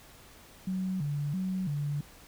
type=tone with vibrato; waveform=sine; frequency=164.81 Hz; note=E3; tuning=in tune; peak=-29 dBFS; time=0.67-2.01 s; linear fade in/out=5 ms; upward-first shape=square; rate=1.5 Hz; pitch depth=220 cents each way; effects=added 50 Hz sine -62 dBFS peak until 2.27 s + pink hiss -54 dBFS RMS until 2.27 s